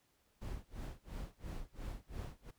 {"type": "noise with tremolo", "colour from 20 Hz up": "brown", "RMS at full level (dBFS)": -42, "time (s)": [0.41, 2.51], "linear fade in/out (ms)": 10, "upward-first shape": "sine", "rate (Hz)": 2.9, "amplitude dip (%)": 100, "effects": ["pink hiss -75 dBFS RMS until 2.58 s"]}